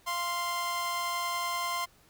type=tone pair together; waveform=sawtooth; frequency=694.2 / 1046.5 Hz; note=F5 / C6; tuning=-11 / 0 cents; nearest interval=perfect fifth; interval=711 cents; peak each=-34 / -27 dBFS; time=0.06-1.86 s; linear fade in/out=20 ms; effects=pink hiss -62 dBFS RMS until 2.09 s